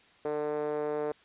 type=tone with band-pass filter; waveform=5% pulse; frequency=149.6 Hz; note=D3; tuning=32 cents sharp; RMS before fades=-32 dBFS; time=0.25-1.12 s; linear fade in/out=2 ms; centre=460 Hz; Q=3.3; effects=white hiss -60 dBFS RMS until 1.24 s + resampled to 8000 Hz